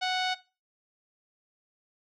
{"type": "tone with low-pass filter", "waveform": "sawtooth", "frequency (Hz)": 740, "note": "F#5", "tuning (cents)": 0, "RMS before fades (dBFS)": -29, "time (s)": [0.01, 0.35], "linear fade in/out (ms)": 20, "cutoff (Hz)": 4200, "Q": 2.8, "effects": ["noise-tail reverb RT60 0.3 s tail -18 dB re dry"]}